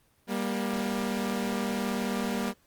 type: tone pair together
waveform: sawtooth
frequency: 197.9 / 236.8 Hz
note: G3 / A#3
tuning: +17 / +27 cents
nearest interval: minor third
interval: 310 cents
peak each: -27 dBFS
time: 0.27-2.54 s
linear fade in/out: 50 ms
effects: pink hiss -66 dBFS RMS until 2.66 s + Opus 24 kbps